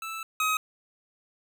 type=tone pair in turn; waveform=25% pulse; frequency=1318.5 / 1265.3 Hz; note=E6 / D#6; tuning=0 / +29 cents; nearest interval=minor second; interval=71 cents; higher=first; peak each=-30 / -20 dBFS; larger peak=second; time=0.02-0.23 / 0.4-0.57 s; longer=first; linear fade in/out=2 ms; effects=none